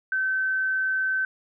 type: tone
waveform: sine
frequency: 1536 Hz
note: G6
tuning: 36 cents flat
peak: -22 dBFS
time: 0.12-1.25 s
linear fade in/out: 2 ms
effects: none